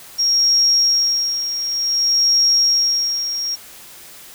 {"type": "tone with tremolo", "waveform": "sine", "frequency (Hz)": 5588, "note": "F8", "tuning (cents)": 0, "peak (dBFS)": -11, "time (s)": [0.18, 3.56], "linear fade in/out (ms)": 20, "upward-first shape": "sine", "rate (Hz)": 0.55, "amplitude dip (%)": 65, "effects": ["white hiss -40 dBFS RMS until 4.34 s"]}